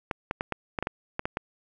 clicks, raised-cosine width 0.5 ms, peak -13 dBFS, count 10, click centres 0.112 / 0.311 / 0.409 / 0.523 / 0.788 / 0.826 / 0.871 / 1.194 / 1.255 / 1.371 s, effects none

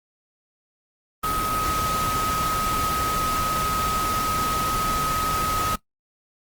sine tone in noise, 1266 Hz, D#6, 30 cents sharp, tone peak -23 dBFS, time 1.23-5.76 s, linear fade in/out 10 ms, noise pink, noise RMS -28 dBFS, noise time 1.23-5.76 s, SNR +2 dB, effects noise-tail reverb RT60 0.1 s tail -18 dB re dry + Opus 32 kbps

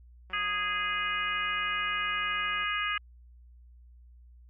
click train, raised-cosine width 0.5 ms, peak -36 dBFS, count 436, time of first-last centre 0.3-2.639 s, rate 186 Hz
harmonic tone, 413.6 Hz, G#4, 7 cents flat, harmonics 3 / 4 / 5 / 6 / 7, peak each -33 / -34 / -35 / -36 / -36 dBFS, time 0.33-2.98 s, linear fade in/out 5 ms
effects added 60 Hz sine -51 dBFS peak until 4.49 s

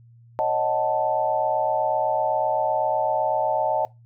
sine chord, D# half-diminished seventh, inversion third, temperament equal, 554.4 / 622.3 / 740 / 880 Hz, C#5 / D#5 / F#5 / A5, 0 / 0 / 0 / 0 cents, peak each -29 / -24 / -26 / -24 dBFS, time 0.39-3.85 s, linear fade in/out 0 ms, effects noise-tail reverb RT60 0.2 s tail -21 dB re dry + added 117 Hz sine -48 dBFS peak until 4.05 s

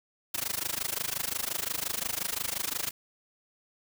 white noise with amplitude modulation, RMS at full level -29 dBFS, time 0.34-2.91 s, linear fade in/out 5 ms, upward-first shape sine, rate 25.7 Hz, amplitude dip 95%, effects none

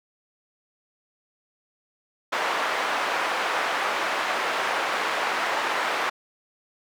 white band-pass noise, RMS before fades -26 dBFS, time 2.32-6.1 s, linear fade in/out 10 ms, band 550 to 1600 Hz, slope 12 dB/octave, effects none

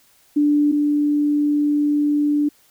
sine tone pair in turn, 293.7 / 293.7 Hz, D4 / D4, 0 / 0 cents, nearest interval unison, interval 0 cents, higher neither, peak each -13 / -15 dBFS, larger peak first, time 0.36-0.72 / 0.72-2.49 s, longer second, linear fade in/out 10 ms, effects white hiss -56 dBFS RMS until 2.7 s

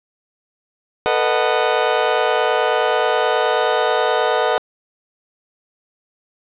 30% pulse chord, B dominant seventh, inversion third, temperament just, 444.5 / 493.9 / 617.4 / 740.8 Hz, A4 / B4 / D#5 / F#5, +18 / 0 / -14 / +2 cents, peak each -18 dBFS, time 1.06-4.58 s, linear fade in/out 0 ms, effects resampled to 8000 Hz + 7-bit

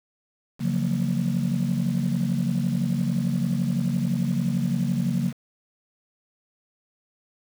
sine chord, Gb major seventh, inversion second, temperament just, 138.75 / 173.43 / 185 / 231.2 Hz, Db3 / F3 / Gb3 / Bb3, +2 / -12 / 0 / -14 cents, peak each -26 dBFS, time 0.59-5.33 s, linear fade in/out 50 ms, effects tanh soft clip ceiling -15 dBFS + 7-bit

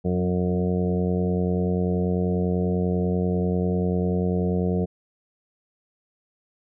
harmonic tone with a mistuned harmonic, 90.2 Hz, F#2, 44 cents flat, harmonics 1 / 2 / 3 / 4 / 5 / 6 / 7 / 8, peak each -27 / -23 / -36 / -31 / -28 / -38 / -36 / -39 dBFS, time 0.04-4.86 s, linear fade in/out 20 ms, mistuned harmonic 3, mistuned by +18 cents, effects none

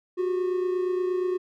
triangle tone pair together, 363.5 / 392 Hz, F#4 / G4, -31 / 0 cents, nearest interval minor second, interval 131 cents, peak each -22 / -31 dBFS, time 0.17-1.38 s, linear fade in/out 20 ms, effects none

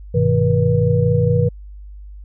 sine tone cluster, 101.8 / 126.5 / 159.1 / 482.9 Hz, G#2 / B2 / D#3 / B4, -34 / +42 / +39 / -39 cents, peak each -18 dBFS, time 0.14-1.49 s, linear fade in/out 10 ms, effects added 50 Hz sine -33 dBFS peak until 2.24 s

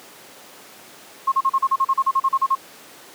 sine tone bursts, 1075 Hz, C6, 47 cents sharp, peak -14 dBFS, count 15, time 1.27-2.553 s, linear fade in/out 10 ms, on 51 ms, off 37 ms, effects pink hiss -43 dBFS RMS until 3.14 s + high-pass 300 Hz 12 dB/octave

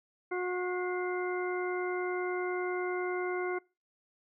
harmonic tone with a mistuned harmonic, 362 Hz, F#4, 38 cents flat, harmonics 1 / 2 / 3 / 4 / 6, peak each -32 / -40 / -42 / -41 / -41 dBFS, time 0.31-3.59 s, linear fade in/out 10 ms, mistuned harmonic 6, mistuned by -65 cents, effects noise-tail reverb RT60 0.3 s tail -25 dB re dry

